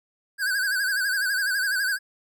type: tone with vibrato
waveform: square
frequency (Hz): 1568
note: G6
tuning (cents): 0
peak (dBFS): -23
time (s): 0.38-1.99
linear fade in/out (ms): 50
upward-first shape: sine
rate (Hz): 12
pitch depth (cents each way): 97
effects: none